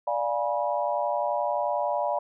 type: chord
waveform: sine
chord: D diminished seventh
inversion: none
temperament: equal with one note detuned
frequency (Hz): 587.3 / 698.5 / 830.6 / 970.2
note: D5 / F5 / Ab5 / Cb6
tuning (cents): 0 / 0 / 0 / -31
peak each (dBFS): -28 / -30 / -31 / -30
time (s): 0.07-2.19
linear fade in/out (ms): 5
effects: none